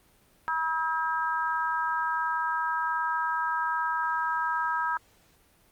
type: harmonic tone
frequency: 321.3 Hz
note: E4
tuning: 44 cents flat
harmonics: 3 / 4 / 5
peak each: -29 / -30 / -31 dBFS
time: 0.48-4.97 s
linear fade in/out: 0 ms
effects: pink hiss -62 dBFS RMS until 5.71 s + Opus 32 kbps